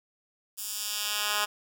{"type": "tone with high-pass filter sweep", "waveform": "10% pulse", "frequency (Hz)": 208.2, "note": "G#3", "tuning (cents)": 5, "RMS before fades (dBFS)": -31, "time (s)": [0.57, 1.46], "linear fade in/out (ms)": 20, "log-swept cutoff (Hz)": [8500, 1300], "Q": 0.8, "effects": []}